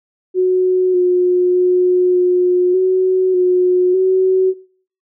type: tone with pitch steps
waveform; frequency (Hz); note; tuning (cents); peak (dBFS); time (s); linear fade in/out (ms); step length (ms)
sine; 368.8 / 360.1 / 362.5 / 360.3 / 372.7 / 363.1 / 375.4; F#4 / F#4 / F#4 / F#4 / F#4 / F#4 / F#4; -6 / -47 / -35 / -46 / +13 / -33 / +25; -10; 0.34-4.54; 50; 600
effects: noise-tail reverb RT60 0.5 s tail -21 dB re dry